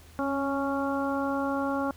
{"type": "harmonic tone with a mistuned harmonic", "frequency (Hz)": 277.2, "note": "C#4", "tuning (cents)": 0, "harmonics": [1, 2, 3, 4, 5], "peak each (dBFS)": [-29, -32, -34, -35, -36], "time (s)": [0.19, 1.91], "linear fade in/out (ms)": 0, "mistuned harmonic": 1, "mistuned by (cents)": -19, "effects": ["added 80 Hz sine -51 dBFS peak until 1.96 s", "pink hiss -55 dBFS RMS until 1.96 s"]}